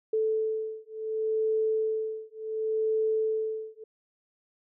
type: beating tone pair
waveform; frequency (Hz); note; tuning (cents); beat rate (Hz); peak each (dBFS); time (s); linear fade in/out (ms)
sine; 438 / 438.69; A4 / A4; -8 / -5; 0.69; -29; 0.13-3.84; 5
effects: none